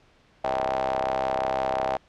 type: ring-modulated tone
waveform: sawtooth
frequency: 65.8 Hz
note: C2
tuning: 10 cents sharp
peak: -17 dBFS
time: 0.44-1.97 s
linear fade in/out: 5 ms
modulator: 708 Hz
effects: pink hiss -59 dBFS RMS until 2.08 s + low-pass 4000 Hz 12 dB/octave